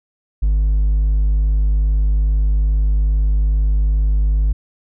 sine tone with hard clipping, 51.2 Hz, G#1, 24 cents flat, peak -13 dBFS, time 0.42-4.53 s, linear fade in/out 10 ms, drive 2 dB, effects none

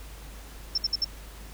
sine tone bursts, 5360 Hz, E8, 28 cents sharp, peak -22 dBFS, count 4, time 0.75-1.046 s, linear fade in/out 5 ms, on 29 ms, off 60 ms, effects added 51 Hz sine -42 dBFS peak until 1.53 s + pink hiss -48 dBFS RMS until 1.53 s

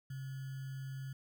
sine tone with sample-and-hold, 134.1 Hz, C3, 43 cents sharp, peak -40 dBFS, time 0.1-1.13 s, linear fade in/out 5 ms, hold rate 1575 Hz, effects none

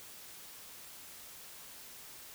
silence, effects white hiss -51 dBFS RMS until 2.34 s

